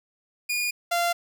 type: tone pair in turn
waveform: sawtooth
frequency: 2439 / 691 Hz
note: D#7 / F5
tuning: -35 / -19 cents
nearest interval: octave + minor seventh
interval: 2184 cents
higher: first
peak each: -21 / -18 dBFS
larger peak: second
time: 0.49-0.71 / 0.91-1.13 s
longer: neither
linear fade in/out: 10 ms
effects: none